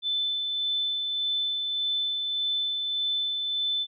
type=tone with tremolo; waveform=sine; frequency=3520 Hz; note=A7; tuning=in tune; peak=-24 dBFS; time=0.02-3.87 s; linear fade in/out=50 ms; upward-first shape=sine; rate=1.7 Hz; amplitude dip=30%; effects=none